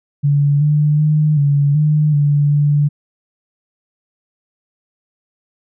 sine tone with pitch steps, 143.5 / 149.3 / 152.4 / 142.8 / 151.5 / 145.1 / 146.1 Hz, D3 / D3 / D#3 / D3 / D#3 / D3 / D3, -40 / +29 / -36 / -48 / -46 / -21 / -9 cents, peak -10 dBFS, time 0.23-2.89 s, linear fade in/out 20 ms, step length 380 ms, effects none

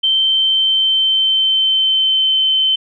sine tone with pitch glide, 3113 to 3077 Hz, G7 to G7, -13 to -33 cents, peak -11 dBFS, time 0.03-2.76 s, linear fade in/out 10 ms, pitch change -20 cents, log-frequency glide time 0.15-2.44 s, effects none

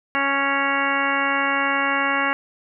harmonic tone, 277.2 Hz, C#4, in tune, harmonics 1 / 2 / 3 / 4 / 5 / 6 / 7 / 8 / 10, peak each -29 / -30 / -28 / -25 / -27 / -26 / -27 / -27 / -30 dBFS, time 0.15-2.33 s, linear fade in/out 0 ms, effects none

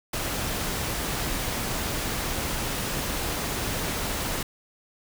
pink noise, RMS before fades -29 dBFS, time 0.13-4.43 s, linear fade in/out 5 ms, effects none

